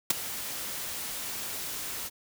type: noise with ADSR envelope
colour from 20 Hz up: white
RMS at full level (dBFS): -20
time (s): 0.1-2.1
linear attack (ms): 5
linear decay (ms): 14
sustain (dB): -16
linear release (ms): 37
effects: none